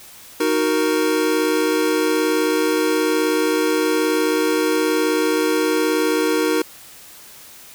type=chord; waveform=square; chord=D# minor; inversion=none; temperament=equal; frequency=311.1 / 370 / 466.2 Hz; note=D#4 / F#4 / A#4; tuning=0 / 0 / 0 cents; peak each=-21 / -23 / -21 dBFS; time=0.4-6.62 s; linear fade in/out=5 ms; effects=white hiss -42 dBFS RMS until 7.74 s